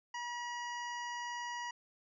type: tone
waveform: 25% pulse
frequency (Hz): 962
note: B5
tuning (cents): -46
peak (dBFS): -35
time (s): 0.14-1.71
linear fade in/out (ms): 5
effects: resampled to 16000 Hz